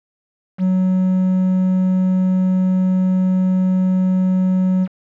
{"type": "tone with quantisation", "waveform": "triangle", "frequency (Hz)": 185.7, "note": "F#3", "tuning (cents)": 7, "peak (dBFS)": -11, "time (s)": [0.58, 4.88], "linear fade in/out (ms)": 50, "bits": 6, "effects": ["low-pass 2000 Hz 12 dB/octave"]}